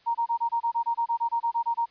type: tone bursts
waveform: sine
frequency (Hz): 932.3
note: A#5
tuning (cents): 0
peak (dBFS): -22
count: 16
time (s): 0.06-1.859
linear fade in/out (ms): 20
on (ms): 89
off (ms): 25
effects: white hiss -60 dBFS RMS until 1.9 s + resampled to 11025 Hz